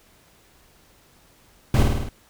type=noise with echo; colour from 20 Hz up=brown; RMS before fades=-17 dBFS; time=1.74-1.83 s; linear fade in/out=2 ms; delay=52 ms; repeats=5; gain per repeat=-3 dB; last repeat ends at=2.09 s; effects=pink hiss -56 dBFS RMS until 2.29 s